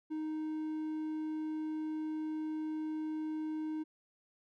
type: tone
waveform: triangle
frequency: 311.1 Hz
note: D#4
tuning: in tune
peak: -33 dBFS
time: 0.1-3.84 s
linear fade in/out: 20 ms
effects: none